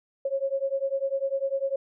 sine beating tone pair, 540 / 550 Hz, C#5 / C#5, -45 / -14 cents, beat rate 10 Hz, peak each -28 dBFS, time 0.25-1.76 s, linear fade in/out 5 ms, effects none

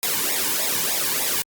white noise with flanger, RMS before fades -23 dBFS, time 0.03-1.42 s, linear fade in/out 0 ms, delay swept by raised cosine 0.66 to 1.56 ms, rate 3.3 Hz, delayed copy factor -0.95, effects Opus 48 kbps

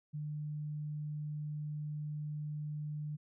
sine tone, 150 Hz, D3, 37 cents sharp, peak -37 dBFS, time 0.13-3.17 s, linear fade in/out 20 ms, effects none

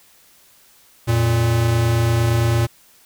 square tone pair together, 87.31 / 116.14 Hz, F2 / A#2, 0 / -6 cents, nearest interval perfect fourth, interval 494 cents, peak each -24 / -16 dBFS, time 1.07-2.67 s, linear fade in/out 20 ms, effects white hiss -52 dBFS RMS until 3.05 s

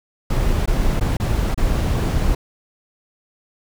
brown noise with dropouts, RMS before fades -18 dBFS, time 0.3-2.35 s, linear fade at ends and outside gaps 5 ms, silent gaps 0.659-0.675 / 0.998-1.009 / 1.17-1.199 / 1.545-1.576 s, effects none

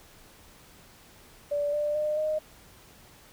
sine tone with pitch steps, 581 / 592.9 / 605 / 617.3 Hz, D5 / D5 / D#5 / D#5, -19 / +16 / -49 / -14 cents, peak -25 dBFS, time 1.51-2.39 s, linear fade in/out 10 ms, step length 220 ms, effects pink hiss -54 dBFS RMS until 3.32 s

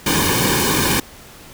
pink noise with comb filter, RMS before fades -17 dBFS, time 0.06-1 s, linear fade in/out 5 ms, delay 1.5 ms, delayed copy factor -0.85, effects pink hiss -41 dBFS RMS until 1.53 s

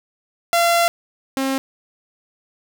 sawtooth tone pair in turn, 684 / 268.1 Hz, F5 / C4, -36 / +42 cents, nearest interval octave + major third, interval 1622 cents, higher first, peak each -10 / -15 dBFS, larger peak first, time 0.53-0.88 / 1.37-1.58 s, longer first, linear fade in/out 0 ms, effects none

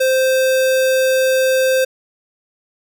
square tone, 522 Hz, C5, 4 cents flat, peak -13 dBFS, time 0-1.85 s, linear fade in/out 10 ms, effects none

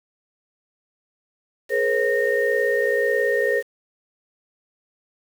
sine tone cluster, 420 / 478.3 / 540 / 1843 Hz, G#4 / A#4 / C#5 / A#6, +19 / +44 / -45 / -20 cents, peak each -23 dBFS, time 1.69-3.63 s, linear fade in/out 50 ms, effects tanh soft clip ceiling -7 dBFS + 7-bit

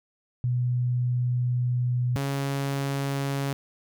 sine / sawtooth tone pair in turn, 123.47 / 138.66 Hz, B2 / C#3, 0 / +1 cents, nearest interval major second, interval 201 cents, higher second, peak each -22 dBFS, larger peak neither, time 0.44-2.16 / 2.16-3.53 s, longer first, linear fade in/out 0 ms, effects none

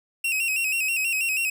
45% pulse tone with vibrato, 2637 Hz, E7, in tune, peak -22 dBFS, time 0.24-1.5 s, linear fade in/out 5 ms, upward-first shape square, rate 6.2 Hz, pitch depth 64 cents each way, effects none

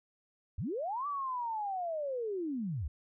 sine linear two-way sweep, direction up then down, 58.6 to 1174.7 to 58.6 Hz, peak -33 dBFS, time 0.58-2.88 s, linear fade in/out 5 ms, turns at 1.07 s, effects none

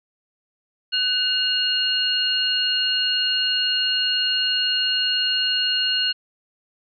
sine tone cluster, 1508 / 2845 / 4279 Hz, F#6 / F7 / C8, +32 / +31 / +38 cents, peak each -28 / -21 / -23 dBFS, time 0.92-6.13 s, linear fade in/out 20 ms, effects none

